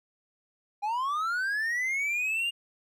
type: linear sweep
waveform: triangle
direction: up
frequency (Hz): 800 to 2841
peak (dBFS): -25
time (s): 0.82-2.51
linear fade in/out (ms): 20
effects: none